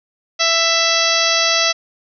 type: harmonic tone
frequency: 663 Hz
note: E5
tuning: 10 cents sharp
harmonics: 1 / 2 / 3 / 4 / 5 / 6 / 7 / 8 / 9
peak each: -22 / -22 / -22 / -22 / -22 / -22 / -22 / -22 / -22 dBFS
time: 0.39-1.73 s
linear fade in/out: 20 ms
effects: none